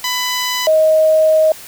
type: tone pair in turn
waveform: 10% pulse / sine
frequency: 998 / 628.7 Hz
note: B5 / D#5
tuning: +18 / +18 cents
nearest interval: minor sixth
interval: 800 cents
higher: first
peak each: -8 dBFS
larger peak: neither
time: 0.04-0.67 / 0.67-1.52 s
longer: second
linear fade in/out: 2 ms
effects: white hiss -35 dBFS RMS until 1.67 s